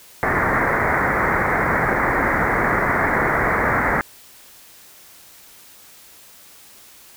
white low-pass noise, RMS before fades -19 dBFS, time 0.23-4.01 s, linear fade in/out 0 ms, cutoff 2100 Hz, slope 96 dB/octave, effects white hiss -46 dBFS RMS until 7.16 s

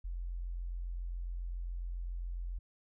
sine tone, 43.65 Hz, F1, in tune, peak -36 dBFS, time 0.04-2.59 s, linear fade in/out 10 ms, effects none

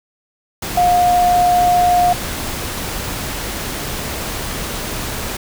sine tone in noise, 712 Hz, F5, 33 cents sharp, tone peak -10 dBFS, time 0.77-2.13 s, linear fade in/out 5 ms, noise pink, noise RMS -24 dBFS, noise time 0.62-5.37 s, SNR +11 dB, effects none

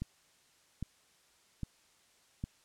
click train, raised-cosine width 5 ms, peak -24 dBFS, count 4, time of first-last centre 0.02-2.439 s, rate 1.24 Hz, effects white hiss -67 dBFS RMS until 2.64 s + low-pass 9000 Hz 12 dB/octave

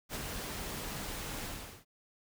pink noise with ADSR envelope, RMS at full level -37 dBFS, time 0.09-1.85 s, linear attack 61 ms, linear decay 19 ms, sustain -3 dB, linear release 410 ms, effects none

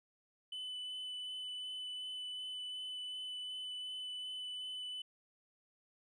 sine tone with vibrato, 3003 Hz, F#7, 25 cents sharp, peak -38 dBFS, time 0.52-5.02 s, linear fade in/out 5 ms, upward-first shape sine, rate 2.7 Hz, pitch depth 9 cents each way, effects tanh soft clip ceiling -40 dBFS

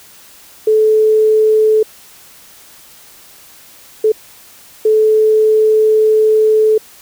sine tone bursts at uneven times, 433.8 Hz, A4, 25 cents flat, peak -7 dBFS, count 3, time 0.67-1.83 / 4.04-4.12 / 4.85-6.78 s, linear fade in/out 5 ms, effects white hiss -41 dBFS RMS until 7.01 s

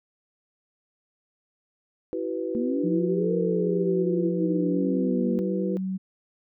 sine chord, E suspended second, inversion none, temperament equal with one note detuned, 329.6 / 378.9 / 493.9 Hz, E4 / F#4 / B4, 0 / +41 / 0 cents, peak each -31 dBFS, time 2.13-5.77 s, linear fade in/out 0 ms
sine exponential two-way sweep, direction up then down, 229.7 to 466.2 to 229.7 Hz, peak -25 dBFS, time 2.55-5.39 s, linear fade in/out 0 ms, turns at 3.35 s
sine tone with pitch glide, 177.4 to 189.04 Hz, F3 to F#3, +27 to +37 cents, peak -26 dBFS, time 2.83-5.98 s, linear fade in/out 20 ms, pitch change +110 cents, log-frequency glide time 4.7-4.85 s
effects none

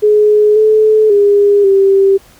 sine tone with pitch steps, 421.5 / 432.4 / 406.6 / 390.7 Hz, G#4 / A4 / G#4 / G4, +26 / -30 / -37 / -6 cents, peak -5 dBFS, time 0.02-2.18 s, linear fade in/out 20 ms, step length 540 ms, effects pink hiss -44 dBFS RMS until 2.39 s

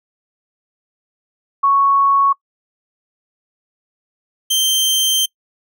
sine / sawtooth tone pair in turn, 1108.7 / 3136 Hz, C#6 / G7, 0 / 0 cents, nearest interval octave + tritone, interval 1800 cents, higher second, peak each -10 dBFS, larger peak neither, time 1.63-2.33 / 4.5-5.26 s, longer second, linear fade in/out 10 ms, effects noise-tail reverb RT60 0.1 s tail -24 dB re dry

